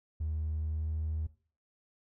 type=tone with pitch glide; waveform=triangle; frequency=77.78 to 78.37 Hz; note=D#2 to D#2; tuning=0 to +13 cents; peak=-28 dBFS; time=0.2-1.27 s; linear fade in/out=10 ms; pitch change=+13 cents; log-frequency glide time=0.66-0.92 s; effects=noise-tail reverb RT60 0.4 s tail -19 dB re dry + tanh soft clip ceiling -27 dBFS